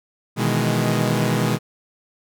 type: chord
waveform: sawtooth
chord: E major seventh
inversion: second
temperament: equal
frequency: 123.47 / 155.56 / 164.81 / 207.7 Hz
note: B2 / D#3 / E3 / G#3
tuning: 0 / 0 / 0 / 0 cents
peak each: -18 / -20 / -23 / -19 dBFS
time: 0.36-1.59 s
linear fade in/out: 50 ms
effects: none